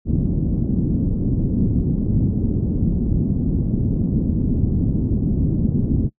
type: low-pass noise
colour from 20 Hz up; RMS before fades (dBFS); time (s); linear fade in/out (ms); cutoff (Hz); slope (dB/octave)
white; -19; 0.05-6.1; 50; 250; 24
effects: noise-tail reverb RT60 0.1 s tail -24 dB re dry